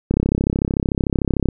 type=click train; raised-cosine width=3 ms; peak=-4 dBFS; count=47; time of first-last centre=0.11-1.487 s; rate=33.4 Hz; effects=none